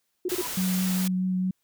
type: tone bursts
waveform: sine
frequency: 361.3 Hz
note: F#4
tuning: 41 cents flat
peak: -24 dBFS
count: 3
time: 0.25-0.416 s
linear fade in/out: 5 ms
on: 36 ms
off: 29 ms
type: noise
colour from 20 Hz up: white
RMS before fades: -33 dBFS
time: 0.29-1.08 s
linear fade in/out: 5 ms
type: tone with exponential growth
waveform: triangle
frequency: 983 Hz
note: B5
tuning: 8 cents flat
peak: -30 dBFS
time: 0.3-0.47 s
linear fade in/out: 5 ms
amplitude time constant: 36 ms
type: tone with vibrato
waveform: sine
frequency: 185 Hz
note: F#3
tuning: in tune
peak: -23 dBFS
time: 0.57-1.51 s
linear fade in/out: 5 ms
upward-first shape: triangle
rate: 4.7 Hz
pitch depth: 12 cents each way
effects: white hiss -75 dBFS RMS until 1.63 s